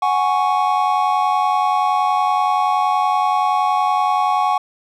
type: chord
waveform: triangle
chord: F# suspended second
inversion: none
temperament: equal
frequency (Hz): 740 / 830.6 / 1108.7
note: F#5 / G#5 / C#6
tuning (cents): 0 / 0 / 0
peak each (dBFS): -17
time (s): 0.02-4.58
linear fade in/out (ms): 5
effects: none